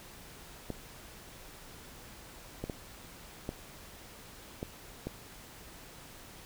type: clicks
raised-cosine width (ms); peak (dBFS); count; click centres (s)
2; -22; 6; 0.703 / 2.64 / 2.698 / 3.491 / 4.629 / 5.07
effects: pink hiss -51 dBFS RMS until 6.45 s